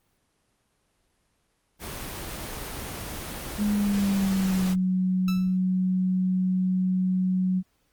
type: noise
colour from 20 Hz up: pink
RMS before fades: -35 dBFS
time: 1.79-4.76 s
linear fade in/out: 50 ms
type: tone with pitch glide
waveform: sine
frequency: 207.7 to 185.04 Hz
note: G#3 to F#3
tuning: 0 to 0 cents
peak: -21 dBFS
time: 3.57-7.63 s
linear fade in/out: 50 ms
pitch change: -200 cents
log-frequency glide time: 3.69-4.65 s
type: tone with exponential decay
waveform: 15% pulse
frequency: 1318.5 Hz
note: E6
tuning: in tune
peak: -25 dBFS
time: 5.28-5.57 s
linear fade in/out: 2 ms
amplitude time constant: 62 ms
effects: pink hiss -70 dBFS RMS until 7.92 s + Opus 24 kbps